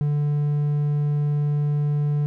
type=tone; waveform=triangle; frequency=146.83 Hz; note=D3; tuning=in tune; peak=-17 dBFS; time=0.01-2.26 s; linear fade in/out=0 ms; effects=none